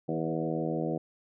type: harmonic tone with a mistuned harmonic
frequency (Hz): 80.6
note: E2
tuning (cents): -38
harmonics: 2 / 3 / 4 / 5 / 6 / 7 / 8 / 9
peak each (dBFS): -34 / -37 / -34 / -38 / -36 / -40 / -40 / -41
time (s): 0.08-0.98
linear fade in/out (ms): 10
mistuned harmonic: 6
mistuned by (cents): +24
effects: none